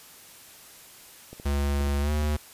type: clicks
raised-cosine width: 2 ms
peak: -28 dBFS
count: 5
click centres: 1.33 / 1.399 / 1.809 / 1.871 / 2.224 s
type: tone with pitch glide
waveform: square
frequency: 70.9 to 75.07 Hz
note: C#2 to D2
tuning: +40 to +39 cents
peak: -24 dBFS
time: 1.45-2.37 s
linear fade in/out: 10 ms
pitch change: +99 cents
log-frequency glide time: 2.01-2.11 s
effects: white hiss -49 dBFS RMS until 2.53 s + resampled to 32000 Hz